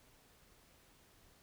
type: silence
effects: pink hiss -66 dBFS RMS until 1.42 s